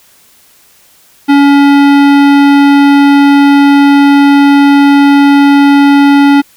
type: tone with hard clipping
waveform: sine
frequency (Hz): 282.5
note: C#4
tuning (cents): +33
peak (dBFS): -4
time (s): 1.28-6.42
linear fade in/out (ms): 20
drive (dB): 18
effects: white hiss -44 dBFS RMS until 6.56 s